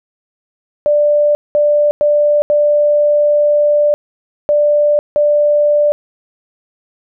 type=tone bursts at uneven times; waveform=sine; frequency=590 Hz; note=D5; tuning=8 cents sharp; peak=-8 dBFS; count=6; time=0.86-1.35 / 1.55-1.91 / 2.01-2.42 / 2.5-3.94 / 4.49-4.99 / 5.16-5.92 s; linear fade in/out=0 ms; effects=none